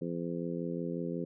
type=harmonic tone; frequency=85.5 Hz; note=F2; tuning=36 cents flat; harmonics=2 / 3 / 4 / 5 / 6; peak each=-37 / -39 / -40 / -41 / -42 dBFS; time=0.01-1.25 s; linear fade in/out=10 ms; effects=none